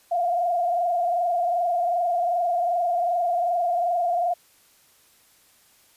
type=tone with frequency modulation; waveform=sine; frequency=698.5 Hz; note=F5; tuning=in tune; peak=-20 dBFS; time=0.11-4.34 s; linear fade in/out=10 ms; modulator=22.6 Hz; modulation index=1.2; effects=white hiss -58 dBFS RMS until 5.96 s + resampled to 32000 Hz